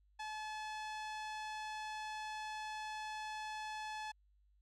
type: tone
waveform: sawtooth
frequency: 860 Hz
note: A5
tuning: 40 cents flat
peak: -38 dBFS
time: 0.19-4.12 s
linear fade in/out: 10 ms
effects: added 50 Hz sine -68 dBFS peak until 4.61 s + low-pass 6000 Hz 12 dB/octave